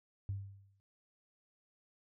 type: tone with exponential decay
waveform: sine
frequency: 98.6 Hz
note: G2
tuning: 11 cents sharp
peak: -33 dBFS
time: 0.29-0.8 s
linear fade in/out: 0 ms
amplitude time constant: 110 ms
effects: noise-tail reverb RT60 0.2 s tail -22 dB re dry + tanh soft clip ceiling -29 dBFS